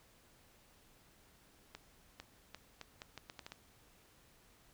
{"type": "accelerating click train", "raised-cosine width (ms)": 0.2, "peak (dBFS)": -29, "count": 10, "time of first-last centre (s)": [1.75, 3.52], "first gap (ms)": 450, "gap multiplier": 0.77, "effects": ["pink hiss -66 dBFS RMS until 4.73 s"]}